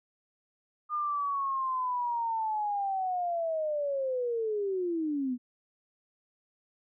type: linear sweep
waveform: sine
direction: down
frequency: 1218 to 240 Hz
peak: -28 dBFS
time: 0.89-5.38 s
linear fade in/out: 50 ms
effects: none